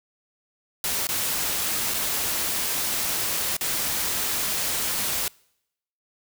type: noise with dropouts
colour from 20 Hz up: white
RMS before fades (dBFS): -26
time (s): 0.84-5.28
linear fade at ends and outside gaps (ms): 1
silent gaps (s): 1.07-1.089 / 1.938-1.942 / 3.567-3.61
effects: noise-tail reverb RT60 0.8 s tail -26 dB re dry